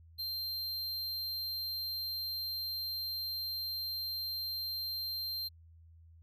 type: tone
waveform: square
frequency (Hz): 4160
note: C8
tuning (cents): -11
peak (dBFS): -36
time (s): 0.18-5.49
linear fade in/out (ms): 20
effects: added 82 Hz sine -55 dBFS peak until 6.22 s